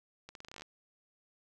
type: accelerating click train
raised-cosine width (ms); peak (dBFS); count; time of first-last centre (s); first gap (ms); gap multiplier
0.2; -30; 12; 0.29-0.621; 62; 0.84
effects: none